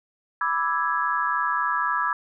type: chord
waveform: sine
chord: E dominant seventh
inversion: second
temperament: equal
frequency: 987.8 / 1174.7 / 1318.5 / 1661.2 Hz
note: B5 / D6 / E6 / G#6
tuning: 0 / 0 / 0 / 0 cents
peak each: -27 dBFS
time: 0.41-2.13 s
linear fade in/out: 2 ms
effects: none